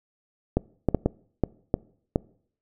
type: clicks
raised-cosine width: 2 ms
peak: -7 dBFS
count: 7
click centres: 0.57 / 0.887 / 0.947 / 1.06 / 1.437 / 1.741 / 2.159 s
effects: noise-tail reverb RT60 0.6 s tail -24 dB re dry